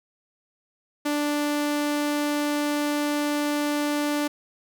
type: tone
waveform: sawtooth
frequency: 293.7 Hz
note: D4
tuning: in tune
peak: -19 dBFS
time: 1.05-4.28 s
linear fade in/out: 10 ms
effects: none